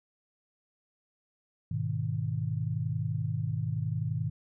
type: chord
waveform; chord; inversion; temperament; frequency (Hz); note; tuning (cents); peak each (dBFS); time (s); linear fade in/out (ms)
sine; G# minor; none; just; 103.83 / 124.59 / 155.74; G#2 / B2 / D#3; 0 / +16 / +2; -33; 1.71-4.3; 5
effects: none